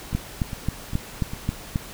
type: two click trains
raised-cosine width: 5 ms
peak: -18 / -10 dBFS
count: 4 / 7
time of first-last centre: 0.13-1.335 / 0.15-1.759 s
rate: 2.49 / 3.73 Hz
effects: pink hiss -40 dBFS RMS until 1.93 s